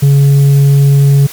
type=tone with tanh clipping; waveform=triangle; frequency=140 Hz; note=C#3; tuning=18 cents sharp; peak=-4 dBFS; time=0.02-1.27 s; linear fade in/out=10 ms; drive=8 dB; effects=white hiss -29 dBFS RMS until 1.32 s + MP3 96 kbps